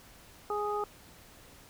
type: harmonic tone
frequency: 415.3 Hz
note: G#4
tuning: in tune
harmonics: 1 / 2 / 3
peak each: -33 / -35 / -35 dBFS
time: 0.5-0.84 s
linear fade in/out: 2 ms
effects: pink hiss -55 dBFS RMS until 1.69 s